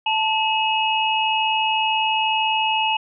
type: tone cluster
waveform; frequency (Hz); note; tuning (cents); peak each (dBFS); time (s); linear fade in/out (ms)
sine; 879 / 2587 / 2885; A5 / E7 / F#7; -2 / -33 / -44; -20 / -24 / -23; 0.06-2.97; 5
effects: none